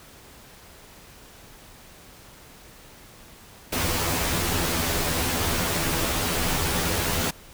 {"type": "noise with comb filter", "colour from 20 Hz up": "pink", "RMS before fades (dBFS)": -25, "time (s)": [3.72, 7.31], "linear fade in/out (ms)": 10, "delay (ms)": 12, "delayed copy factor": 0.85, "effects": ["pink hiss -48 dBFS RMS until 7.53 s"]}